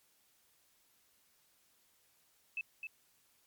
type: tone with echo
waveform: sine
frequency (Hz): 2620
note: E7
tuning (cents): -11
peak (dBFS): -35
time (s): 2.57-2.61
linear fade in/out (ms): 2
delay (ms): 260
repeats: 1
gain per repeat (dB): -5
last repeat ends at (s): 2.87
effects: white hiss -71 dBFS RMS until 3.46 s + MP3 96 kbps